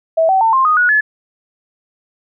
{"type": "tone with pitch steps", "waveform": "sine", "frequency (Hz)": [650, 764.1, 898.2, 1055.9, 1241.3, 1459.2, 1715.4], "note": ["E5", "G5", "A5", "C6", "D#6", "F#6", "A6"], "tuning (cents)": [-24, -44, 35, 15, -4, -24, -44], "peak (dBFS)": -9, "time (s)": [0.17, 1.01], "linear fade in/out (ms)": 10, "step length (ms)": 120, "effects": []}